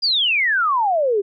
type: exponential sweep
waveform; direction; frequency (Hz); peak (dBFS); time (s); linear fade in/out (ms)
sine; down; 4959 to 382.8; -15; 0.02-1.22; 20
effects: none